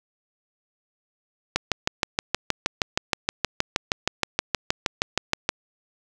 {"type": "click train", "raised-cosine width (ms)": 0.2, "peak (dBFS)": -3, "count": 26, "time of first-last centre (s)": [1.56, 5.491], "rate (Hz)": 6.36, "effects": []}